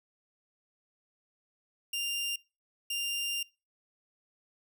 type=tone bursts at uneven times; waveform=sawtooth; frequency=2794 Hz; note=F7; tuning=in tune; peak=-28 dBFS; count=2; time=1.93-2.36 / 2.9-3.43 s; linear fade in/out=5 ms; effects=noise-tail reverb RT60 0.3 s tail -24 dB re dry